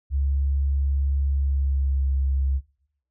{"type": "tone with pitch glide", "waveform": "sine", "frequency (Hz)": [69.3, 67.68], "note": ["C#2", "C#2"], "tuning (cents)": [0, -41], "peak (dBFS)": -20, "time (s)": [0.1, 2.61], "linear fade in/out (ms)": 50, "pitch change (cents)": -41, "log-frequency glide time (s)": [1.33, 2.08], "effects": ["noise-tail reverb RT60 0.7 s tail -19 dB re dry"]}